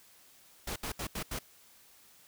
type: noise bursts at uneven times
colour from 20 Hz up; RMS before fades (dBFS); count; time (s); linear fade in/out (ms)
pink; -37; 5; 0.67-0.76 / 0.83-0.92 / 0.99-1.07 / 1.15-1.23 / 1.31-1.39; 5
effects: white hiss -60 dBFS RMS until 2.27 s